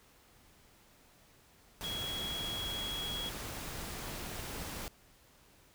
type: tone in noise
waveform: sine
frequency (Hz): 3322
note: G#7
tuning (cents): 0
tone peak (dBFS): -37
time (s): 1.84-3.29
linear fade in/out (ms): 0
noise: pink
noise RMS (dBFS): -42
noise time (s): 1.81-4.88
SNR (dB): +2
effects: pink hiss -63 dBFS RMS until 5.74 s